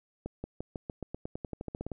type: accelerating click train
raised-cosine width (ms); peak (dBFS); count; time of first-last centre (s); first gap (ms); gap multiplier
2; -23; 17; 0.26-1.917; 180; 0.92
effects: none